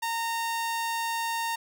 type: tone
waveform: sawtooth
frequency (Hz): 920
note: A#5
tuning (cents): -23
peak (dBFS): -24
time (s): 0.02-1.56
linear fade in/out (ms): 10
effects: none